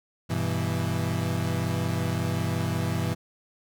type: chord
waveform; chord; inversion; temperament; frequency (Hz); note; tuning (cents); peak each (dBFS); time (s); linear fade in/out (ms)
35% pulse; E minor; first; equal; 98 / 123.47 / 164.81; G2 / B2 / E3; 0 / 0 / 0; -28; 0.29-3.15; 20
effects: none